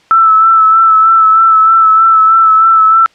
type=tone with vibrato; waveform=sine; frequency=1318.5 Hz; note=E6; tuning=in tune; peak=-3 dBFS; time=0.11-3.06 s; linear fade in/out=0 ms; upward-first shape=sine; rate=3.2 Hz; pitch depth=26 cents each way; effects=white hiss -47 dBFS RMS until 3.14 s + low-pass 4000 Hz 12 dB/octave

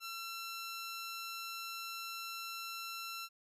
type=tone; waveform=15% pulse; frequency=1350 Hz; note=E6; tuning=41 cents sharp; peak=-35 dBFS; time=0-3.29 s; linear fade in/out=50 ms; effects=none

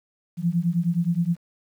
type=beating tone pair; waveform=sine; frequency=166.5 / 176.1 Hz; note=E3 / F3; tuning=+18 / +15 cents; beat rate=9.6 Hz; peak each=-23 dBFS; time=0.37-1.37 s; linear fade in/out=50 ms; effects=9-bit

